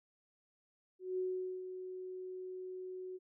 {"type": "tone with ADSR envelope", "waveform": "sine", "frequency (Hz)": 370, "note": "F#4", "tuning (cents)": 0, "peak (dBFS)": -33, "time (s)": [0.99, 3.19], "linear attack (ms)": 190, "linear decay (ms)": 440, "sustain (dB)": -9, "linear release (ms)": 33, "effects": []}